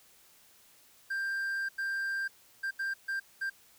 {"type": "tone bursts at uneven times", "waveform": "triangle", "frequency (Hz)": 1584, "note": "G6", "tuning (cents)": 18, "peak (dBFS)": -29, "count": 6, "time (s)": [[1.1, 1.69], [1.78, 2.28], [2.63, 2.71], [2.79, 2.94], [3.08, 3.2], [3.41, 3.5]], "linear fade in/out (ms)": 10, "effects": ["white hiss -61 dBFS RMS until 3.78 s"]}